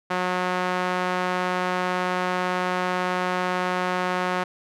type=tone with band-pass filter; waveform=sawtooth; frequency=181.8 Hz; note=F#3; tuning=30 cents flat; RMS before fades=-25 dBFS; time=0.1-4.44 s; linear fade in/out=10 ms; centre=1200 Hz; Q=0.88; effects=none